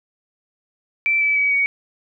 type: tone with pitch steps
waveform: sine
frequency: 2333 / 2304 / 2274 / 2246 Hz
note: D7 / D7 / C#7 / C#7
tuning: -12 / -34 / +44 / +22 cents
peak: -15 dBFS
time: 1.06-1.66 s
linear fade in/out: 0 ms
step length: 150 ms
effects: none